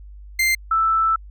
40% pulse / sine tone pair in turn, 2091 / 1321.4 Hz, C7 / E6, -2 / +4 cents, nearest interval minor sixth, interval 794 cents, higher first, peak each -15 dBFS, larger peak neither, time 0.39-0.55 / 0.71-1.16 s, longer second, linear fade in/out 5 ms, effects added 50 Hz sine -37 dBFS peak until 1.3 s

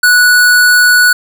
square tone, 1473 Hz, F#6, 8 cents flat, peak -5 dBFS, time 0.03-1.13 s, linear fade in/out 5 ms, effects none

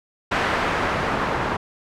white noise with low-pass filter sweep, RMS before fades -23 dBFS, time 0.31-1.57 s, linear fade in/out 10 ms, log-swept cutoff 1700 to 1100 Hz, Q 0.94, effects none

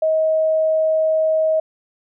sine tone, 633 Hz, D#5, 30 cents sharp, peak -14 dBFS, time 0.02-1.6 s, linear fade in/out 5 ms, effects none

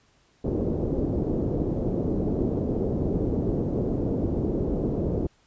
white low-pass noise, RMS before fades -26 dBFS, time 0.44-5.27 s, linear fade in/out 5 ms, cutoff 430 Hz, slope 24 dB/octave, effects pink hiss -63 dBFS RMS until 5.46 s + resampled to 16000 Hz

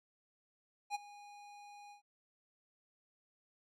square tone with ADSR envelope, 820 Hz, G#5, 22 cents flat, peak -34 dBFS, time 0.9-2.02 s, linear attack 49 ms, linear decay 20 ms, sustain -19 dB, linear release 110 ms, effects low-pass 8000 Hz 12 dB/octave

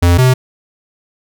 square tone pair in turn, 87.1 / 128.34 Hz, F2 / C3, -4 / -33 cents, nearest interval perfect fifth, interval 671 cents, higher second, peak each -7 dBFS, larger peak neither, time 0.02-0.18 / 0.18-0.34 s, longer neither, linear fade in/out 10 ms, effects none

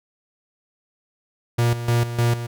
45% pulse tone with tremolo, 118.6 Hz, A#2, 30 cents sharp, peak -16 dBFS, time 1.58-2.47 s, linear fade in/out 10 ms, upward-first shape square, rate 3.3 Hz, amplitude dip 70%, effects none

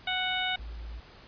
harmonic tone, 740 Hz, F#5, in tune, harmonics 1 / 2 / 3 / 4 / 5, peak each -34 / -34 / -34 / -34 / -34 dBFS, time 0.07-0.56 s, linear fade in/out 5 ms
sine tone, 56 Hz, A1, 31 cents sharp, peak -37 dBFS, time 0.59-1 s, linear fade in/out 5 ms
effects pink hiss -52 dBFS RMS until 1.27 s + resampled to 11025 Hz

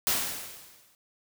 white noise with exponential decay, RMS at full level -24 dBFS, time 0.07-0.95 s, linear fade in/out 0 ms, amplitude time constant 190 ms, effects none

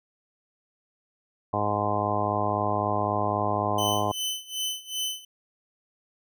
harmonic tone, 103.83 Hz, G#2, in tune, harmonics 1 / 2 / 3 / 4 / 5 / 6 / 7 / 8 / 9 / 10, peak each -32 / -35 / -35 / -35 / -36 / -31 / -30 / -32 / -36 / -30 dBFS, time 1.53-4.12 s, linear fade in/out 5 ms
sawtooth tone with tremolo, 3034 Hz, F#7, 43 cents sharp, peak -23 dBFS, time 3.78-5.25 s, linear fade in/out 5 ms, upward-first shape sine, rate 2.6 Hz, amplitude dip 90%
effects none

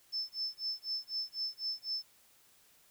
sine tone with tremolo, 5274 Hz, E8, in tune, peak -32 dBFS, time 0.12-2.03 s, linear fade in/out 20 ms, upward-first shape sine, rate 4 Hz, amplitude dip 100%, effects white hiss -65 dBFS RMS until 2.9 s

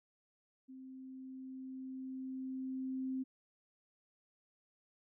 sine tone with level ramp, 261.6 Hz, C4, in tune, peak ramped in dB -49 to -35 dBFS, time 0.68-3.24 s, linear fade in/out 20 ms, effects none

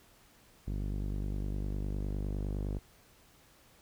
sawtooth tone with low-pass filter sweep, 49.82 Hz, G1, 29 cents sharp, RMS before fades -35 dBFS, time 0.67-2.79 s, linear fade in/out 10 ms, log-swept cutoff 270 to 440 Hz, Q 1, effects pink hiss -62 dBFS RMS until 3.81 s

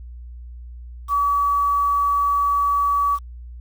sine tone with quantisation, 1141 Hz, C#6, 50 cents sharp, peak -16 dBFS, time 1.08-3.19 s, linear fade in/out 50 ms, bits 7, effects added 60 Hz sine -34 dBFS peak until 3.6 s

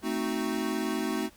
square chord, A diminished seventh, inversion none, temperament equal with one note detuned, 221.1 / 261.6 / 311.1 / 370 Hz, A3 / C4 / Eb4 / Gb4, +9 / 0 / 0 / 0 cents, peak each -34 / -35 / -34 / -35 dBFS, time 0.02-1.3 s, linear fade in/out 50 ms, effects pink hiss -57 dBFS RMS until 1.36 s

